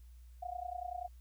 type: tone with amplitude modulation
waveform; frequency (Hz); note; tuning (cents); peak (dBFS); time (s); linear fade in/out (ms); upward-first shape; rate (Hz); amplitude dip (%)
sine; 717; F5; +45; -35; 0.42-1.08; 10; sine; 30.4; 90
effects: added 60 Hz sine -52 dBFS peak until 1.2 s + white hiss -73 dBFS RMS until 1.2 s